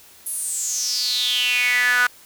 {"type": "tone with high-pass filter sweep", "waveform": "sawtooth", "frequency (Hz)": 246.8, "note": "B3", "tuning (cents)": -1, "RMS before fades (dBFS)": -21, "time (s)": [0.26, 2.07], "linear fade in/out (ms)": 5, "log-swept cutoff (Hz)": [11000, 1400], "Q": 7.8, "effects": ["white hiss -48 dBFS RMS until 2.25 s"]}